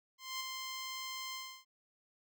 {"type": "tone with ADSR envelope", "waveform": "10% pulse", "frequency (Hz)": 1046.5, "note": "C6", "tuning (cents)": 0, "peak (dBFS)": -28, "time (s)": [0.18, 1.65], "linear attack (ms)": 220, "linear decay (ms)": 16, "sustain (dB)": -4, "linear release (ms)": 310, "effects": []}